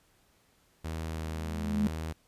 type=tone with vibrato; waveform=sawtooth; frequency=79.9 Hz; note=D#2; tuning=47 cents sharp; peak=-30 dBFS; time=0.84-2.13 s; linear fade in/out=10 ms; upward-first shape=sine; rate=1.7 Hz; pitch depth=9 cents each way
type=tone with exponential growth; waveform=sine; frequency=209.2 Hz; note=G#3; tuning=13 cents sharp; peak=-22 dBFS; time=1.08-1.87 s; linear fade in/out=0 ms; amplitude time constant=170 ms
effects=pink hiss -67 dBFS RMS until 2.27 s + resampled to 32000 Hz